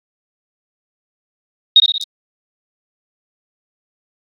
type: tone with echo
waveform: sine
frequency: 3729 Hz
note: A#7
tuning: in tune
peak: -3 dBFS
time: 1.76-1.8 s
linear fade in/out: 2 ms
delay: 60 ms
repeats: 4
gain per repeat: -5 dB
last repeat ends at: 2.04 s
effects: AAC 48 kbps